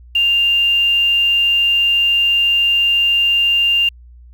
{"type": "tone with quantisation", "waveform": "sine", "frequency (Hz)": 2794, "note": "F7", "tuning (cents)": 0, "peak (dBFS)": -11, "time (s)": [0.15, 3.89], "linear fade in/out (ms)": 5, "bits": 6, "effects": ["added 60 Hz sine -38 dBFS peak until 4.33 s"]}